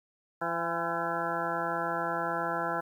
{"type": "harmonic tone with a mistuned harmonic", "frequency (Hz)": 169.2, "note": "E3", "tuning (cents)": 45, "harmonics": [1, 2, 3, 4, 5, 6, 8, 9, 10], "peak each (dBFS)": [-42, -39, -38, -36, -36, -37, -35, -39, -42], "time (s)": [0.41, 2.81], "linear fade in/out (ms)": 10, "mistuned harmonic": 5, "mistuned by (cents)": -41, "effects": ["10-bit"]}